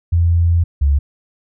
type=tone pair in turn; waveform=sine; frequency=85 / 70.78 Hz; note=F2 / C#2; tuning=-46 / +37 cents; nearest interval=minor third; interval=317 cents; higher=first; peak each=-10 dBFS; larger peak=neither; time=0.12-0.64 / 0.81-0.99 s; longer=first; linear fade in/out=10 ms; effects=none